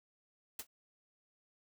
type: noise with exponential decay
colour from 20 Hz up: white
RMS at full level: -36 dBFS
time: 0.59-0.67 s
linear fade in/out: 5 ms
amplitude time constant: 16 ms
effects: none